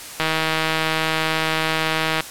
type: click train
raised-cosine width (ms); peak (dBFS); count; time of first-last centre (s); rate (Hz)
0.3; -4; 320; 0.2-2.206; 159
effects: white hiss -35 dBFS RMS until 2.3 s + low-pass 12000 Hz 12 dB/octave